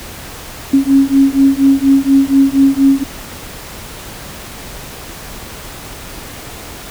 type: beating tone pair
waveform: sine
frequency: 271 / 275.2 Hz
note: C#4 / C#4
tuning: -39 / -12 cents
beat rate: 4.2 Hz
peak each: -10 dBFS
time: 0.73-3.04 s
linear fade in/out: 10 ms
effects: pink hiss -30 dBFS RMS until 6.9 s